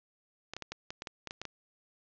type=clicks; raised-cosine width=0.2 ms; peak=-22 dBFS; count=11; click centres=0.536 / 0.566 / 0.623 / 0.72 / 0.905 / 1.021 / 1.072 / 1.273 / 1.309 / 1.416 / 1.453 s; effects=resampled to 16000 Hz + 10-bit